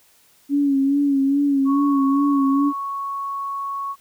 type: tone with vibrato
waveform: sine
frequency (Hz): 278.7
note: C#4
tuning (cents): +9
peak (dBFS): -15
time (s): 0.49-2.73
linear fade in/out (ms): 50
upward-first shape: sine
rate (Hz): 2.4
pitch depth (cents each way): 49
type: tone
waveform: sine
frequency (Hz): 1108.7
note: C#6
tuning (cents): 0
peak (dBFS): -24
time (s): 1.65-3.96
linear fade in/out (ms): 50
effects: white hiss -56 dBFS RMS until 4 s